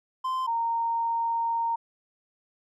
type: tone pair in turn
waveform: triangle / sine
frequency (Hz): 1037 / 923.9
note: C6 / A#5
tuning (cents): -16 / -16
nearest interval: major second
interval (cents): 200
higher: first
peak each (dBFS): -24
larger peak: neither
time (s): 0.24-0.47 / 0.47-1.76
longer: second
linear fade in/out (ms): 10
effects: none